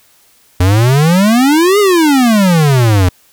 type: exponential two-way sweep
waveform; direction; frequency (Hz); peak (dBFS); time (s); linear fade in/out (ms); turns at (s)
square; up then down; 87 to 423 to 87; -7; 0.6-3.09; 5; 1.79
effects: white hiss -49 dBFS RMS until 3.32 s